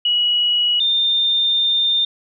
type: tone pair in turn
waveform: sine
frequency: 2917 / 3615 Hz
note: F#7 / A7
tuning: -25 / +46 cents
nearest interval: major third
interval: 371 cents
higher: second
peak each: -14 dBFS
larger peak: neither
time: 0.05-0.8 / 0.8-2.05 s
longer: second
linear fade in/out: 5 ms
effects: none